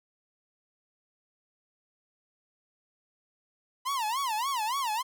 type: tone with vibrato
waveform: 45% pulse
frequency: 977 Hz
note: B5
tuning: 19 cents flat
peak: -28 dBFS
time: 3.85-5.03 s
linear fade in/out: 20 ms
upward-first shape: sine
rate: 3.5 Hz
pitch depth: 250 cents each way
effects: none